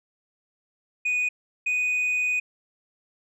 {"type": "tone pair in turn", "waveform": "sine", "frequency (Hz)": [2477, 2486], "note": ["D#7", "D#7"], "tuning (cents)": [-8, -2], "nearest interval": "unison", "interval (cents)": 6, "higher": "second", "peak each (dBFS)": -19, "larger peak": "neither", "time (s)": [[1.05, 1.29], [1.66, 2.4]], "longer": "second", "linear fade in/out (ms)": 10, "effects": ["tanh soft clip ceiling -21 dBFS"]}